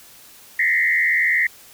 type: tone with frequency modulation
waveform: sine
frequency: 1975.5 Hz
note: B6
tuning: in tune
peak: -15 dBFS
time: 0.59-1.47 s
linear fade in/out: 5 ms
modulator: 80.8 Hz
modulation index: 1.9
effects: white hiss -46 dBFS RMS until 1.73 s